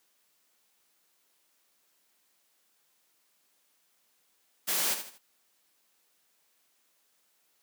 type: noise with echo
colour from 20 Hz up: white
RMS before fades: -29 dBFS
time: 4.67-4.95 s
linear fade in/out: 20 ms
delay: 79 ms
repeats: 3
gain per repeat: -9 dB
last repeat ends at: 5.187 s
effects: white hiss -71 dBFS RMS until 7.62 s + high-pass 200 Hz 12 dB/octave